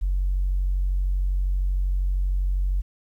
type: tone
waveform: sine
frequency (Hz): 46.38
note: F#1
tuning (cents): +5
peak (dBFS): -19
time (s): 0.01-2.82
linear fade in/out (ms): 20
effects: tanh soft clip ceiling -16 dBFS + 10-bit